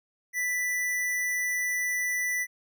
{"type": "tone", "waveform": "square", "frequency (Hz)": 1979, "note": "B6", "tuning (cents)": 3, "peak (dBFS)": -27, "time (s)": [0.33, 2.47], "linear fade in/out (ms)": 50, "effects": []}